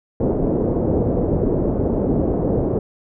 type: low-pass noise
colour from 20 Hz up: white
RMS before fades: -19 dBFS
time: 0.2-2.79 s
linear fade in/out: 5 ms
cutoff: 500 Hz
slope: 24 dB/octave
effects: none